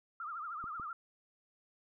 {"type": "tone with vibrato", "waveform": "sine", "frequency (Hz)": 1285, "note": "E6", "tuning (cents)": -45, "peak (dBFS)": -39, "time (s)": [0.2, 0.93], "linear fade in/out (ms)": 2, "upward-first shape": "triangle", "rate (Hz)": 13, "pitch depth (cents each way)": 170}
{"type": "clicks", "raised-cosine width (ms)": 3, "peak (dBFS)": -38, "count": 2, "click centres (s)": [0.641, 0.798]}
{"effects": []}